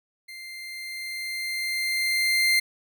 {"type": "tone with level ramp", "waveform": "30% pulse", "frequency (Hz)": 2093, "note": "C7", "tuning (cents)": 0, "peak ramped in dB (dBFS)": [-36, -15], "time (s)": [0.28, 2.6], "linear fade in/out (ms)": 10, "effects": []}